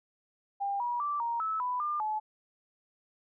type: tone with pitch steps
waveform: sine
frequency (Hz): 799 / 963 / 1169 / 936 / 1303 / 993 / 1200 / 859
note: G5 / B5 / D6 / A#5 / E6 / B5 / D6 / A5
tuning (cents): +33 / -44 / -8 / +7 / -20 / +9 / +37 / -42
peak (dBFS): -29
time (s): 0.6-2.2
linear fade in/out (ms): 20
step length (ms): 200
effects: none